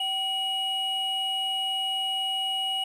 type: tone pair together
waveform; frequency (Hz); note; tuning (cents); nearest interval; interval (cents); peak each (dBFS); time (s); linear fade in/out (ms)
triangle; 768.2 / 2906; G5 / F#7; -35 / -32; octave + major seventh; 2303; -31 / -25; 0-2.84; 5
effects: none